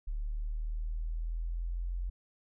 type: exponential sweep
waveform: sine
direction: up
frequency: 36.71 to 44.47 Hz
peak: -32 dBFS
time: 0.07-2.1 s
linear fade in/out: 10 ms
effects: none